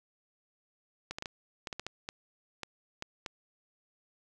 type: clicks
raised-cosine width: 0.2 ms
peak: -20 dBFS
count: 12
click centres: 1.11 / 1.185 / 1.224 / 1.258 / 1.672 / 1.728 / 1.796 / 1.866 / 2.089 / 2.633 / 3.024 / 3.262 s
effects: none